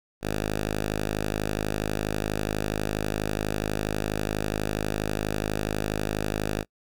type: tone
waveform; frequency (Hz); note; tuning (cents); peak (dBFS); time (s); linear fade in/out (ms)
5% pulse; 52.2; G#1; +10; -15; 0.21-6.65; 50
effects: noise-tail reverb RT60 0.1 s tail -26 dB re dry